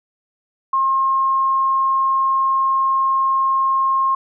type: tone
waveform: sine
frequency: 1070 Hz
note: C6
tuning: 38 cents sharp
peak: -14 dBFS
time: 0.73-4.15 s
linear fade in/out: 5 ms
effects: none